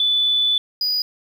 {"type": "tone pair in turn", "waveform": ["sine", "triangle"], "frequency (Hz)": [3482, 4924], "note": ["A7", "D#8"], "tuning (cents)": [-19, -19], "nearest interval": "tritone", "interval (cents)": 600, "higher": "second", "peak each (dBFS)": [-15, -17], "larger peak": "first", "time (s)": [[0, 0.58], [0.81, 1.02]], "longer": "first", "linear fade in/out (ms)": 2, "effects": ["8-bit"]}